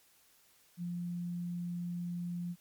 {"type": "tone", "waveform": "sine", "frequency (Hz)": 174.61, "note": "F3", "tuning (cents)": 0, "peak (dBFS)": -35, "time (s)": [0.77, 2.56], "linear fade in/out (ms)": 50, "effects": ["white hiss -66 dBFS RMS until 2.6 s", "MP3 96 kbps"]}